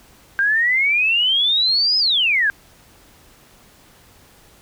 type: exponential two-way sweep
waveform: sine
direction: up then down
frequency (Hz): 1574 to 5140 to 1574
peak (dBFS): -14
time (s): 0.39-2.5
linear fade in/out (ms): 0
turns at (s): 1.98
effects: pink hiss -50 dBFS RMS until 4.61 s